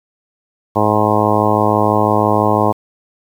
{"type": "harmonic tone", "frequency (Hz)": 106, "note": "G#2", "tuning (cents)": 36, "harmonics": [1, 2, 3, 4, 5, 6, 7, 8, 9, 10], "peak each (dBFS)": [-20, -20, -20, -20, -20, -20, -20, -20, -20, -20], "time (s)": [0.75, 2.73], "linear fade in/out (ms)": 20, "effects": ["7-bit"]}